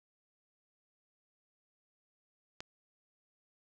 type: click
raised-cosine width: 0.2 ms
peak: -24 dBFS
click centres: 2.605 s
effects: none